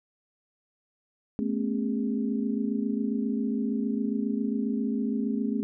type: tone cluster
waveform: sine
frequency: 216.1 / 243.2 / 271 / 407.6 Hz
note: A3 / B3 / C#4 / G#4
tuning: -31 / -26 / -39 / -32 cents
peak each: -28 / -32 / -31 / -37 dBFS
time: 1.39-5.63 s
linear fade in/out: 0 ms
effects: none